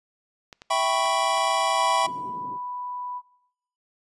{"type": "clicks", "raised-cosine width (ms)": 0.2, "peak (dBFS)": -24, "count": 4, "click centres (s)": [0.528, 0.619, 1.057, 1.376]}
{"type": "chord", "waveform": "square", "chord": "C# half-diminished seventh", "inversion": "first", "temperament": "equal", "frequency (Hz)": [659.3, 784, 987.8, 1108.7], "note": ["E5", "G5", "B5", "C#6"], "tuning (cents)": [0, 0, 0, 0], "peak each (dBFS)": -27, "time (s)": [0.7, 2.07], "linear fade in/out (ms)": 10}
{"type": "tone", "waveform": "sine", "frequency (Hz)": 989, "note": "B5", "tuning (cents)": 2, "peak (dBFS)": -30, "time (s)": [1.75, 3.22], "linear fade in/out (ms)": 50}
{"type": "band-pass noise", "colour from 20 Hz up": "white", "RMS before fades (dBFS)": -44, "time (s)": [2.03, 2.59], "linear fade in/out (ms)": 50, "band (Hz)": [120, 390], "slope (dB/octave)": 24}
{"effects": ["noise-tail reverb RT60 0.8 s tail -21 dB re dry", "resampled to 24000 Hz"]}